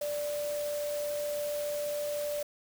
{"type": "tone in noise", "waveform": "sine", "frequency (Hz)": 587.3, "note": "D5", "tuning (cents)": 0, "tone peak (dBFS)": -31, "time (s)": [0.01, 2.43], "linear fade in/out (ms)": 5, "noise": "white", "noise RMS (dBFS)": -43, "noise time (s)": [0.01, 2.43], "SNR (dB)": 9, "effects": []}